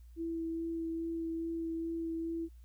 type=tone with vibrato; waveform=sine; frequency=329.6 Hz; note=E4; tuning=in tune; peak=-34 dBFS; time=0.16-2.49 s; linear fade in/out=50 ms; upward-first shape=sine; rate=2.4 Hz; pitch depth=11 cents each way; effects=added 59 Hz sine -51 dBFS peak until 2.64 s + white hiss -75 dBFS RMS until 2.64 s